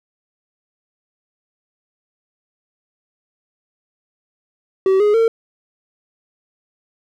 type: tone with pitch steps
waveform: triangle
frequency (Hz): 382.2 / 416.8 / 454.5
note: G4 / G#4 / A#4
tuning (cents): -44 / +6 / -44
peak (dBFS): -9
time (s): 4.86-5.28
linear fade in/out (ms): 2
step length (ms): 140
effects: none